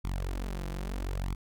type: tone with flanger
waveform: sawtooth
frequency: 46.25 Hz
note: F#1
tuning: in tune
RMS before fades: -34 dBFS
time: 0.04-1.35 s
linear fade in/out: 10 ms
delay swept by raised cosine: 0.87 to 5.97 ms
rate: 0.77 Hz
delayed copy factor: +0.95
effects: none